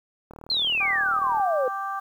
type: click train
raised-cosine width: 1 ms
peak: -28 dBFS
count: 43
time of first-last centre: 0.31-1.398 s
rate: 38.6 Hz
type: exponential sweep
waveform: sine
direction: down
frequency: 4282 to 490.4 Hz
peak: -21 dBFS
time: 0.5-1.68 s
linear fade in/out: 2 ms
type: harmonic tone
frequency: 392 Hz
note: G4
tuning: in tune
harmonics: 2 / 3 / 4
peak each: -32 / -29 / -37 dBFS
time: 0.8-2 s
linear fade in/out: 10 ms
effects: 9-bit

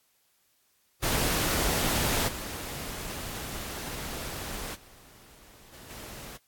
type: noise with level steps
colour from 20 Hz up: pink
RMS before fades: -27 / -37 / -54 / -48 / -43 dBFS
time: 1.02-6.38 s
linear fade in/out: 20 ms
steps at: 2.27 / 4.74 / 5.72 / 5.89 s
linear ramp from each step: 20 ms
effects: white hiss -69 dBFS RMS until 6.47 s + AAC 64 kbps

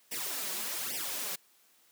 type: noise with flanger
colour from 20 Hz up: white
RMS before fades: -36 dBFS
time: 0.11-1.36 s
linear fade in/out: 10 ms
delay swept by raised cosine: 0.36 to 5.36 ms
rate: 1.2 Hz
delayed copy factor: +0.95
effects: white hiss -65 dBFS RMS until 1.91 s + high-pass 200 Hz 12 dB/octave

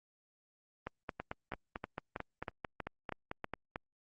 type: two click trains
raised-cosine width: 0.5 ms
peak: -23 / -23 dBFS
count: 8 / 14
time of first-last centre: 1.2-3.444 / 0.87-3.759 s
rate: 3.12 / 4.5 Hz
effects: Opus 24 kbps

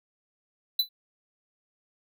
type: tone with exponential decay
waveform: square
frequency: 3989 Hz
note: B7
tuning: 17 cents sharp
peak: -18 dBFS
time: 0.79-0.89 s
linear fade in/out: 5 ms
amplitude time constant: 20 ms
effects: none

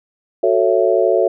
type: chord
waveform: sine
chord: F# minor seventh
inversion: none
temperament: just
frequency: 370 / 444 / 555 / 666 Hz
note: F#4 / A4 / C#5 / E5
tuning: 0 / +16 / +2 / +18 cents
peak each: -17 dBFS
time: 0.43-1.28 s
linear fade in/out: 5 ms
effects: none

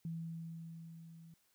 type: tone with level ramp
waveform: sine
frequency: 164.81 Hz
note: E3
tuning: in tune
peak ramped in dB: -38 to -54 dBFS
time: 0.05-1.34 s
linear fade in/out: 2 ms
effects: white hiss -75 dBFS RMS until 1.54 s

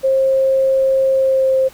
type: tone with pitch glide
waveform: sine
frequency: 533 to 527.2 Hz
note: C5 to C5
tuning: +32 to +13 cents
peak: -11 dBFS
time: 0.03-1.69 s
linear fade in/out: 20 ms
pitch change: -19 cents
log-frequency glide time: 1.11-1.58 s
effects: pink hiss -43 dBFS RMS until 1.73 s

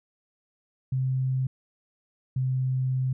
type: tone pair in turn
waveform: sine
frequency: 130.6 / 129.77 Hz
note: C3 / C3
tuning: -3 / -14 cents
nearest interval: unison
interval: 11 cents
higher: first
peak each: -23 dBFS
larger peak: neither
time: 0.92-1.47 / 2.36-3.13 s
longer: second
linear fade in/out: 5 ms
effects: none

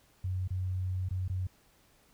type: tone with dropouts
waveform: sine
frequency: 92.5 Hz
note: F#2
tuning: in tune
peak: -30 dBFS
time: 0.24-1.47 s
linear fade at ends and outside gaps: 5 ms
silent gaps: 0.477-0.505 / 1.088-1.108 / 1.28-1.297 s
effects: pink hiss -65 dBFS RMS until 2.13 s

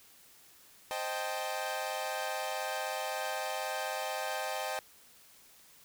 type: chord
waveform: sawtooth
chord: A half-diminished seventh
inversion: first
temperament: equal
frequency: 523.3 / 622.3 / 784 / 880 Hz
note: C5 / Eb5 / G5 / A5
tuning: 0 / 0 / 0 / 0 cents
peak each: -37 / -35 / -34 / -38 dBFS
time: 0.91-4.79 s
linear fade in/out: 0 ms
effects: white hiss -59 dBFS RMS until 5.84 s

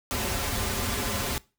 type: noise with comb filter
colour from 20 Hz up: pink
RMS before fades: -29 dBFS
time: 0.11-1.38 s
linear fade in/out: 0 ms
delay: 6.3 ms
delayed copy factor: -0.75
effects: noise-tail reverb RT60 0.3 s tail -21 dB re dry

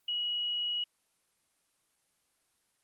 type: tone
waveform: sine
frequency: 2911 Hz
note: F#7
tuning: 29 cents flat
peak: -30 dBFS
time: 0.08-0.84 s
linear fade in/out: 5 ms
effects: white hiss -74 dBFS RMS until 2.83 s + Opus 24 kbps

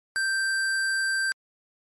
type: tone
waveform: square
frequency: 1568 Hz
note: G6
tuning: in tune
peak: -24 dBFS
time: 0.16-1.32 s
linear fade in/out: 0 ms
effects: MP3 48 kbps

